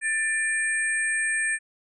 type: tone cluster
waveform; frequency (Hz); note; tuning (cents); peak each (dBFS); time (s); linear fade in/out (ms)
sine; 1773 / 2382 / 8510; A6 / D7 / C9; +13 / +24 / +28; -24 / -31 / -30; 0.01-1.59; 50
effects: none